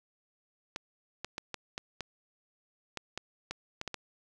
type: clicks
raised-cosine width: 0.2 ms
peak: -19 dBFS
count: 12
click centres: 0.761 / 1.246 / 1.381 / 1.543 / 1.779 / 2.007 / 2.973 / 3.176 / 3.51 / 3.814 / 3.877 / 3.943 s
effects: none